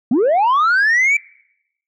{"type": "linear sweep", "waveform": "sine", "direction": "up", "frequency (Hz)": [213.1, 2349], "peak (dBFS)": -9, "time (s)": [0.11, 1.17], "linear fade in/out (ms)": 5, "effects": ["noise-tail reverb RT60 0.8 s tail -25 dB re dry", "tanh soft clip ceiling -10 dBFS"]}